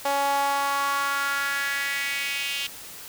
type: tone with high-pass filter sweep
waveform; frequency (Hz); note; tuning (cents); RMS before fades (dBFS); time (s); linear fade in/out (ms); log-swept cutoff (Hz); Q
sawtooth; 279.7; C#4; +16; -26; 0.05-2.67; 5; 700 to 2900; 3.7
effects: white hiss -41 dBFS RMS until 3.08 s